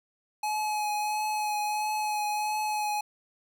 square tone with vibrato, 846 Hz, G#5, 32 cents sharp, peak -28 dBFS, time 0.43-3.01 s, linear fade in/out 5 ms, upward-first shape triangle, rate 1.5 Hz, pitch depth 20 cents each way, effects none

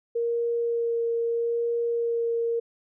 sine tone with vibrato, 466.9 Hz, A#4, 3 cents sharp, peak -23 dBFS, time 0.15-2.6 s, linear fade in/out 10 ms, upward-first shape sine, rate 0.78 Hz, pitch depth 10 cents each way, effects none

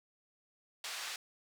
white band-pass noise, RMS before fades -42 dBFS, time 0.84-1.16 s, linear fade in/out 2 ms, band 870 to 5300 Hz, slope 12 dB/octave, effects none

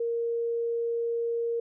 sine tone, 466.2 Hz, A#4, in tune, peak -26 dBFS, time 0-1.6 s, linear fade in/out 5 ms, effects none

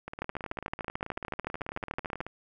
two click trains, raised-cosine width 0.5 ms, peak -23 / -17 dBFS, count 41 / 28, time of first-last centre 0.08-2.266 / 0.22-2.205 s, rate 18.3 / 13.6 Hz, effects none

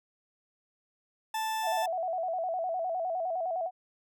40% pulse tone, 880 Hz, A5, in tune, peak -29 dBFS, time 1.34-1.86 s, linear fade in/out 5 ms
sine tone with vibrato, 698.5 Hz, F5, in tune, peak -29 dBFS, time 1.62-3.71 s, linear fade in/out 50 ms, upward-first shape square, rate 9.8 Hz, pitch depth 97 cents each way
effects none

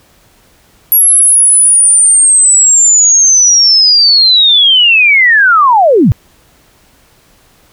sine linear sweep, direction down, 11420 to 85.6 Hz, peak -3 dBFS, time 0.92-6.12 s, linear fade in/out 0 ms, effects pink hiss -47 dBFS RMS until 7.72 s

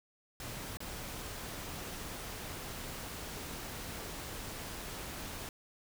pink noise with dropouts, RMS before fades -43 dBFS, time 0.4-5.49 s, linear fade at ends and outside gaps 1 ms, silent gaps 0.771-0.804 s, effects none

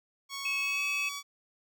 10% pulse tone with pitch glide, 1108.7 to 1137.2 Hz, C#6 to C#6, 0 to +44 cents, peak -28 dBFS, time 0.29-1.23 s, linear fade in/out 50 ms, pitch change +44 cents, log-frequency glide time 0.59-0.85 s
sine tone, 2582 Hz, E7, 37 cents flat, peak -29 dBFS, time 0.45-1.09 s, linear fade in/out 5 ms
effects none

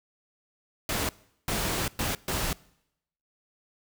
pink noise bursts at uneven times, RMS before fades -29 dBFS, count 4, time 0.89-1.09 / 1.48-1.88 / 1.99-2.15 / 2.28-2.53 s, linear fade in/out 2 ms, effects noise-tail reverb RT60 0.8 s tail -23 dB re dry

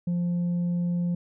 triangle tone with tanh clipping, 174.61 Hz, F3, in tune, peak -24 dBFS, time 0.07-1.15 s, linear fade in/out 5 ms, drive 7 dB, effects none

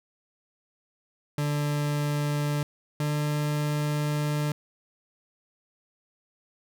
40% pulse tone pair in turn, 146.83 / 148.62 Hz, D3 / D3, 0 / +21 cents, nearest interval unison, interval 21 cents, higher second, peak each -24 dBFS, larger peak neither, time 1.38-2.63 / 3-4.52 s, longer second, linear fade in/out 2 ms, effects none

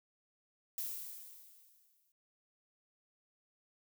violet noise with exponential decay, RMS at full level -38 dBFS, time 0.78-2.12 s, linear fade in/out 1 ms, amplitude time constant 290 ms, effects none

